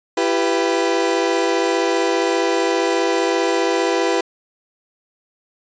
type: chord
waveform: 30% pulse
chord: E minor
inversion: none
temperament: equal with one note detuned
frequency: 336.9 / 392 / 493.9 Hz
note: E4 / G4 / B4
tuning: +38 / 0 / 0 cents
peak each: -18 dBFS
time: 0.17-4.21 s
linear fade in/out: 5 ms
effects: resampled to 16000 Hz